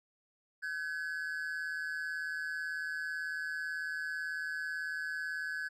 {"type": "tone pair together", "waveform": "triangle", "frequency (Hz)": [1523.9, 1682], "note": ["G6", "G#6"], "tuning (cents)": [-49, 22], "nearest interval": "major second", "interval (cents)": 171, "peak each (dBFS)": [-36, -37], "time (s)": [0.62, 5.69], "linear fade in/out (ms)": 20, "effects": []}